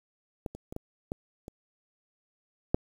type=clicks; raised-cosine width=2 ms; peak=-20 / -28 / -26 / -22 / -19 / -28 / -9 dBFS; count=7; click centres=0.462 / 0.55 / 0.725 / 0.764 / 1.119 / 1.481 / 2.745 s; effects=8-bit